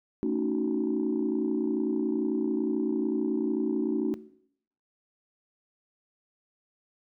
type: chord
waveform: sine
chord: D# half-diminished seventh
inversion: second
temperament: just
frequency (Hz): 224 / 280 / 311.1 / 373.4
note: A3 / C#4 / D#4 / F#4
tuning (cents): +31 / +18 / 0 / +16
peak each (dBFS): -30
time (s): 0.23-4.14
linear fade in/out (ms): 0
effects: noise-tail reverb RT60 0.7 s tail -18 dB re dry + tanh soft clip ceiling -18 dBFS